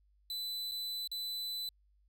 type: tone with dropouts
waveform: 45% pulse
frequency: 4000 Hz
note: B7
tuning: 21 cents sharp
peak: -37 dBFS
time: 0.3-1.69 s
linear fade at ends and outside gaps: 2 ms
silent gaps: 0.713-0.718 / 1.075-1.115 s
effects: added 50 Hz sine -66 dBFS peak until 2.08 s